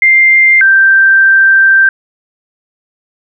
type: tone pair in turn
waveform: sine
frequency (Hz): 2098 / 1568.4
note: C7 / G6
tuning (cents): +4 / 0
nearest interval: perfect fourth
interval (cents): 504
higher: first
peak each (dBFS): -3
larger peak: neither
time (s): 0.02-0.61 / 0.61-1.89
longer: second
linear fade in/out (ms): 2
effects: none